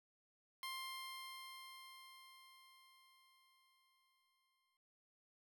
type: tone with exponential decay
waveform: 15% pulse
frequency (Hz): 1055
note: C6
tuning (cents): +14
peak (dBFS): -37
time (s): 0.63-4.77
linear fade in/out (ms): 1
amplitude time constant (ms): 900
effects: none